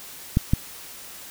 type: clicks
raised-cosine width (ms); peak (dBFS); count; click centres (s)
5; -5; 2; 0.371 / 0.535
effects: white hiss -41 dBFS RMS until 1.3 s